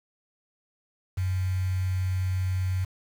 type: tone with quantisation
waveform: sine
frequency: 92.8 Hz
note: F#2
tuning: 6 cents sharp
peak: -24 dBFS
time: 1.17-2.85 s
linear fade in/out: 10 ms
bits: 7
effects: none